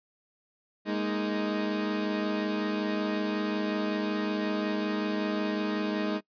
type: chord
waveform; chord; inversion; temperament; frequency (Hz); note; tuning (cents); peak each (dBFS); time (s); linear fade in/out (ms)
30% pulse; Ab suspended second; none; equal with one note detuned; 207.7 / 233.1 / 312.2; Ab3 / Bb3 / Eb4; 0 / 0 / +6; -28 / -34 / -29; 0.85-6.21; 50
effects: noise-tail reverb RT60 0.1 s tail -23 dB re dry + resampled to 11025 Hz